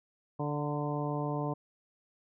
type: harmonic tone with a mistuned harmonic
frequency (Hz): 146.83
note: D3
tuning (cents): 0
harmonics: 1 / 2 / 3 / 4 / 5 / 6 / 7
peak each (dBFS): -34 / -37 / -39 / -40 / -41 / -42 / -42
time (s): 0.39-1.54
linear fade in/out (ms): 10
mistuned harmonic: 6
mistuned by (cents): +41
effects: none